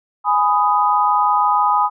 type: chord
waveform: sine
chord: G# minor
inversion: none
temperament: just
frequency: 830.6 / 996.7 / 1245.9 Hz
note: G#5 / B5 / D#6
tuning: 0 / +16 / +2 cents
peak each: -17 dBFS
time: 0.24-1.9 s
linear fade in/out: 50 ms
effects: none